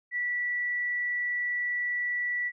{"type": "tone", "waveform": "sine", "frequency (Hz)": 1955, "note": "B6", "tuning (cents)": -18, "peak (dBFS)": -27, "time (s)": [0.11, 2.52], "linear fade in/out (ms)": 50, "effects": []}